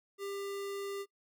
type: tone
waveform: square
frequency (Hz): 398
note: G4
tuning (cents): +26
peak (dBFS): -38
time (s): 0.18-1.06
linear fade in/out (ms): 50
effects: noise-tail reverb RT60 0.1 s tail -22 dB re dry